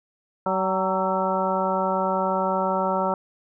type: harmonic tone with a mistuned harmonic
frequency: 189.7 Hz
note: F#3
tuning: 43 cents sharp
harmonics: 1 / 2 / 3 / 4 / 5 / 6 / 7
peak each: -29 / -31 / -26 / -29 / -26 / -35 / -29 dBFS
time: 0.46-3.14 s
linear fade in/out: 2 ms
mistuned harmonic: 5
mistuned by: -42 cents
effects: none